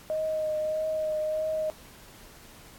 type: tone with vibrato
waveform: sine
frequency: 622.3 Hz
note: D#5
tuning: in tune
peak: -26 dBFS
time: 0.1-1.7 s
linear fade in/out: 0 ms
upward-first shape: triangle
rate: 1.6 Hz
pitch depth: 21 cents each way
effects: pink hiss -51 dBFS RMS until 2.78 s + AAC 64 kbps